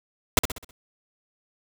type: noise with echo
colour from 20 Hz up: pink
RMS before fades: -17 dBFS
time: 0.37-0.39 s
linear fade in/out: 2 ms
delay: 64 ms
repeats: 5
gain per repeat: -7 dB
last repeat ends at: 0.71 s
effects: none